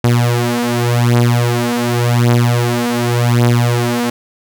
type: beating tone pair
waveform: sawtooth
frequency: 119.6 / 120.48 Hz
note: A#2 / B2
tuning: +45 / -42 cents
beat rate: 0.88 Hz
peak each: -10 dBFS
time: 0.04-4.1 s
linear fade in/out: 5 ms
effects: none